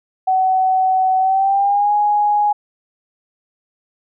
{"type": "tone with pitch glide", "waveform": "sine", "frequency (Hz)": [753, 830.7], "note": ["F#5", "G#5"], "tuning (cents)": [30, 0], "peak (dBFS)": -12, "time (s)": [0.27, 2.53], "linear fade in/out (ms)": 10, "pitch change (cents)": 170, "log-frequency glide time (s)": [1.19, 1.93], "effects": []}